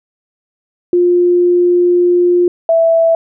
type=tone pair in turn; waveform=sine; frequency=353.2 / 659.9 Hz; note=F4 / E5; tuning=+20 / +2 cents; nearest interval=major seventh; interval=1082 cents; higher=second; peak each=-7 dBFS; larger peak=neither; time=0.93-2.48 / 2.69-3.15 s; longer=first; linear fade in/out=2 ms; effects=none